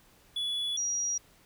triangle / sine tone pair in turn, 3413 / 5740 Hz, G#7 / F8, +47 / +47 cents, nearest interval major sixth, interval 900 cents, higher second, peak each -28 dBFS, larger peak neither, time 0.36-0.77 / 0.77-1.18 s, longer neither, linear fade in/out 5 ms, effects pink hiss -61 dBFS RMS until 1.45 s

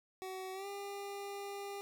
25% pulse tone with pitch glide, 376.2 to 400.9 Hz, F#4 to G4, +29 to +39 cents, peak -38 dBFS, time 0.22-1.81 s, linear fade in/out 0 ms, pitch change +110 cents, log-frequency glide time 0.53-0.67 s, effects none

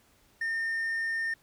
sine tone with hard clipping, 1817 Hz, A#6, 45 cents flat, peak -29 dBFS, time 0.41-1.34 s, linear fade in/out 5 ms, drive 2 dB, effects pink hiss -64 dBFS RMS until 1.42 s

